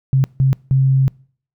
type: tone bursts at uneven times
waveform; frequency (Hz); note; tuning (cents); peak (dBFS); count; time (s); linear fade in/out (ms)
sine; 133.6; C3; +36; -10; 3; 0.13-0.24 / 0.4-0.53 / 0.71-1.08; 0
effects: noise-tail reverb RT60 0.5 s tail -25 dB re dry